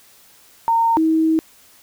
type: tone pair in turn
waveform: sine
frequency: 917 / 319.9 Hz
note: A#5 / D#4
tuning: -29 / +48 cents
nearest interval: octave + tritone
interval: 1823 cents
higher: first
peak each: -13 dBFS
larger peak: neither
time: 0.68-0.97 / 0.97-1.39 s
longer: second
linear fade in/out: 0 ms
effects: white hiss -50 dBFS RMS until 1.82 s